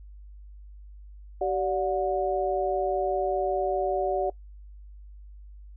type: tone cluster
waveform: sine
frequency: 383.2 / 581 / 726 Hz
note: G4 / D5 / F#5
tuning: -39 / -19 / -33 cents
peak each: -28 dBFS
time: 1.41-4.3 s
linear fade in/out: 5 ms
effects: noise-tail reverb RT60 0.1 s tail -21 dB re dry + added 50 Hz sine -43 dBFS peak until 5.76 s